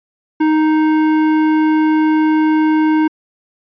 triangle tone with hard clipping, 311.2 Hz, D#4, in tune, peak -12 dBFS, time 0.4-3.08 s, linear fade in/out 10 ms, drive 16 dB, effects resampled to 11025 Hz

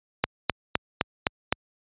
click train, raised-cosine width 0.3 ms, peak -4 dBFS, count 6, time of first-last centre 0.24-1.525 s, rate 3.89 Hz, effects high-pass 60 Hz 12 dB/octave + resampled to 8000 Hz

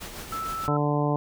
pink noise with tremolo, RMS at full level -37 dBFS, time 0-0.68 s, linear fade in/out 20 ms, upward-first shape sine, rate 6.5 Hz, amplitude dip 40%
sine tone, 1318.5 Hz, E6, in tune, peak -29 dBFS, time 0.32-0.77 s, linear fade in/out 5 ms
harmonic tone, 146.83 Hz, D3, in tune, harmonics 1 / 2 / 3 / 4 / 5 / 6 / 7, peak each -25 / -28 / -30 / -31 / -32 / -33 / -33 dBFS, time 0.68-1.16 s, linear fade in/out 0 ms
effects none

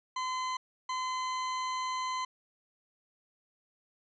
40% pulse tone bursts at uneven times, 1024 Hz, C6, 38 cents flat, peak -31 dBFS, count 2, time 0.16-0.57 / 0.89-2.25 s, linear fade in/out 5 ms, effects resampled to 16000 Hz

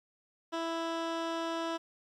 15% pulse tone with low-pass filter, 330.4 Hz, E4, 4 cents sharp, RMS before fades -35 dBFS, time 0.52-1.78 s, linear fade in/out 20 ms, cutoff 4900 Hz, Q 0.73, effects 11-bit

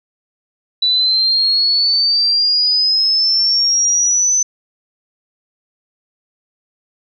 sine exponential sweep, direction up, 3951 to 6100 Hz, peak -11 dBFS, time 0.82-4.43 s, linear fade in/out 5 ms, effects none

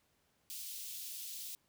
white high-pass noise, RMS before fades -45 dBFS, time 0.5-1.55 s, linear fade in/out 0 ms, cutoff 3000 Hz, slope 24 dB/octave, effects pink hiss -75 dBFS RMS until 1.68 s + high-pass 60 Hz 12 dB/octave

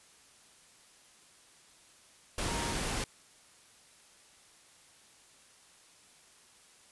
sine tone in noise, 932.3 Hz, A#5, in tune, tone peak -40 dBFS, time 2.48-2.73 s, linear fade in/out 2 ms, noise pink, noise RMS -34 dBFS, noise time 2.38-3.04 s, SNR -9 dB, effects white hiss -60 dBFS RMS until 6.91 s + resampled to 24000 Hz

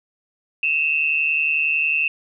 sine tone pair together, 2567 / 2718 Hz, E7 / F7, -47 / -48 cents, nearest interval minor second, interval 99 cents, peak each -20 dBFS, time 0.63-2.08 s, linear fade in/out 2 ms, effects none

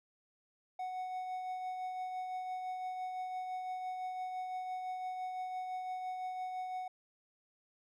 triangle tone with tremolo, 740 Hz, F#5, in tune, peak -34 dBFS, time 0.79-6.88 s, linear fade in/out 5 ms, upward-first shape triangle, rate 5.9 Hz, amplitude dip 35%, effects none

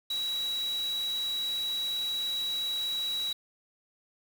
sine tone in noise, 3890 Hz, B7, 27 cents flat, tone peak -29 dBFS, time 0.1-3.33 s, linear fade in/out 5 ms, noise white, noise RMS -44 dBFS, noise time 0.1-3.33 s, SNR +12 dB, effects none

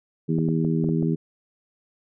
harmonic tone, 80.8 Hz, E2, 34 cents flat, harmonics 2 / 3 / 4 / 5, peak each -22 / -26 / -28 / -30 dBFS, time 0.28-1.16 s, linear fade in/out 20 ms
clicks, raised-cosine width 2 ms, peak -20 dBFS, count 6, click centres 0.386 / 0.487 / 0.648 / 0.842 / 0.89 / 1.027 s
effects none

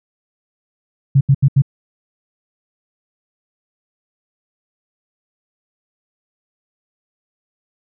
sine tone bursts, 137.1 Hz, C#3, 19 cents flat, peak -7 dBFS, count 4, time 1.15-1.621 s, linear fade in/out 10 ms, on 60 ms, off 77 ms, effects none

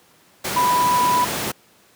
sine tone in noise, 987.8 Hz, B5, in tune, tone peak -15 dBFS, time 0.56-1.25 s, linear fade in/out 10 ms, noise pink, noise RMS -24 dBFS, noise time 0.44-1.52 s, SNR +6 dB, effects pink hiss -54 dBFS RMS until 1.95 s + high-pass 150 Hz 12 dB/octave

